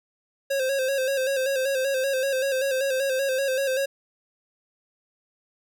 square tone with vibrato, 535 Hz, C5, 38 cents sharp, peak -23 dBFS, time 0.5-3.86 s, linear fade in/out 10 ms, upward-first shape square, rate 5.2 Hz, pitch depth 48 cents each way, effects none

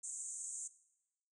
white band-pass noise, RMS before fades -45 dBFS, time 0.03-0.68 s, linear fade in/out 10 ms, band 6500 to 8800 Hz, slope 96 dB/octave, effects noise-tail reverb RT60 0.9 s tail -18 dB re dry

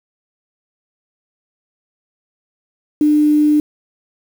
sine tone with quantisation, 299.6 Hz, D4, 35 cents sharp, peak -9 dBFS, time 3.01-3.6 s, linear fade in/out 2 ms, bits 6, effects none

